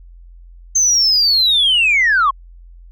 sine linear sweep, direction down, 6340 to 1042 Hz, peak -9 dBFS, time 0.75-2.31 s, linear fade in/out 10 ms, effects tanh soft clip ceiling -7 dBFS + added 43 Hz sine -37 dBFS peak until 2.91 s

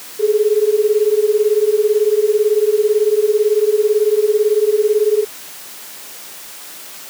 sine beating tone pair, 414.1 / 432.1 Hz, G#4 / A4, -5 / -31 cents, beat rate 18 Hz, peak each -14 dBFS, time 0.19-5.25 s, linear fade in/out 20 ms, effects white hiss -34 dBFS RMS until 7.09 s + high-pass 200 Hz 12 dB/octave

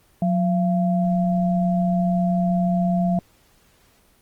sine tone pair together, 181.04 / 683 Hz, F#3 / F5, -37 / -39 cents, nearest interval octave + major seventh, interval 2298 cents, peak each -18 / -24 dBFS, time 0.22-3.19 s, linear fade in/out 2 ms, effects pink hiss -58 dBFS RMS until 4.21 s + Opus 24 kbps

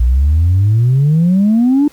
sine exponential sweep, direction up, 57.5 to 300 Hz, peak -6 dBFS, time 0-1.88 s, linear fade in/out 5 ms, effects tanh soft clip ceiling -5 dBFS + pink hiss -45 dBFS RMS until 1.92 s

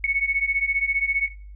sine beating tone pair, 2203 / 2218 Hz, C#7 / C#7, -11 / 0 cents, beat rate 15 Hz, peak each -23 dBFS, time 0.04-1.28 s, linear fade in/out 2 ms, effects noise-tail reverb RT60 0.4 s tail -17 dB re dry + added 50 Hz sine -38 dBFS peak until 1.55 s

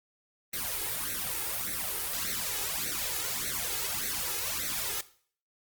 white noise with flanger, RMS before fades -33 dBFS, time 0.53-5.01 s, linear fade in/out 5 ms, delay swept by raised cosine 0.49 to 2.39 ms, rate 1.7 Hz, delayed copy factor +1, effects noise-tail reverb RT60 0.5 s tail -17 dB re dry + Opus 32 kbps

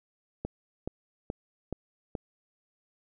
click train, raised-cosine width 2 ms, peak -19 dBFS, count 5, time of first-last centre 0.45-2.152 s, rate 2.35 Hz, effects none

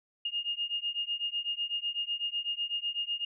sine beating tone pair, 2835 / 2843 Hz, F7 / F7, +25 / +30 cents, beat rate 8 Hz, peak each -34 / -34 dBFS, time 0.25-3.25 s, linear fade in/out 5 ms, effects none

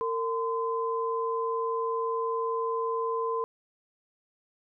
sine tone pair together, 456.3 / 1025 Hz, A#4 / C6, -37 / -36 cents, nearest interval octave + major second, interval 1401 cents, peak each -29 / -30 dBFS, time 0.01-3.44 s, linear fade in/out 0 ms, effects none

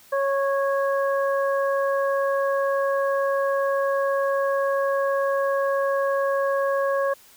harmonic tone, 551 Hz, C#5, 11 cents flat, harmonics 1 / 2 / 3, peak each -21 / -27 / -31 dBFS, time 0.12-7.14 s, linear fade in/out 10 ms, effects white hiss -52 dBFS RMS until 7.36 s

